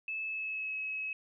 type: tone with pitch glide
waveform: sine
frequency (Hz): 2610 to 2568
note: E7 to E7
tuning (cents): -18 to -46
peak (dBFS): -34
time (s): 0.08-1.13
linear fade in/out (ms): 2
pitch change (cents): -28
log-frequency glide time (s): 0.25-0.76
effects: none